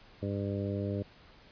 harmonic tone, 100.1 Hz, G2, 37 cents sharp, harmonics 1 / 2 / 3 / 4 / 5 / 6, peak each -34 / -37 / -39 / -40 / -41 / -42 dBFS, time 0.22-1.03 s, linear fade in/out 10 ms, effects pink hiss -57 dBFS RMS until 1.51 s + resampled to 11025 Hz

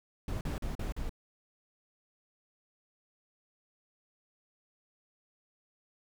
brown noise bursts, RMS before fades -35 dBFS, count 5, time 0.28-1.094 s, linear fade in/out 2 ms, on 130 ms, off 41 ms, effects none

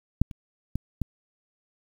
clicks, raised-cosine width 5 ms, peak -6 / -27 / -15 / -14 dBFS, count 4, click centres 0.216 / 0.312 / 0.756 / 1.017 s, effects 8-bit

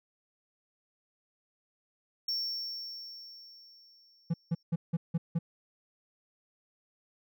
triangle tone with exponential decay, 5460 Hz, F8, 40 cents flat, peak -28 dBFS, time 2.28-4.63 s, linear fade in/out 5 ms, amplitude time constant 510 ms
triangle tone bursts, 166.7 Hz, E3, 20 cents sharp, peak -24 dBFS, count 6, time 4.3-5.39 s, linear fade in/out 10 ms, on 40 ms, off 170 ms
effects none

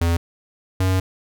square tone pair in turn, 84.6 / 93.66 Hz, E2 / F#2, +45 / +22 cents, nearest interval major second, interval 177 cents, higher second, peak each -17 dBFS, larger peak neither, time 0.01-0.17 / 0.8-1 s, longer second, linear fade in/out 5 ms, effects none

